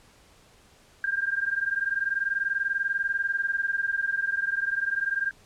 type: tone pair together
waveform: sine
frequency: 1590.7 / 1611 Hz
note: G6 / G6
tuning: +25 / +47 cents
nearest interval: unison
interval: 22 cents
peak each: -27 / -28 dBFS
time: 1.04-5.31 s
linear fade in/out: 2 ms
effects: pink hiss -57 dBFS RMS until 5.45 s + low-pass 10000 Hz 12 dB/octave